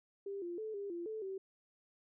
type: tone with pitch steps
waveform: sine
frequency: 397.3 / 347.2 / 435.6 / 401.6 / 343.7 / 436.9 / 384.2 Hz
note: G4 / F4 / A4 / G4 / F4 / A4 / G4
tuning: +23 / -10 / -17 / +42 / -28 / -12 / -35 cents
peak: -39 dBFS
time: 0.26-1.38 s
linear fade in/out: 5 ms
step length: 160 ms
effects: none